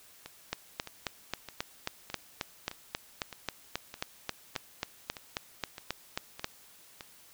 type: two click trains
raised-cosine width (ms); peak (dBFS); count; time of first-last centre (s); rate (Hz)
0.2; -14 / -24; 23 / 12; 0.53-6.444 / 0.26-7.008; 3.72 / 1.63
effects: white hiss -57 dBFS RMS until 7.33 s